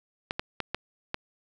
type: clicks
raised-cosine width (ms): 0.3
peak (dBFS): -13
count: 5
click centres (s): 0.309 / 0.395 / 0.603 / 0.746 / 1.144
effects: none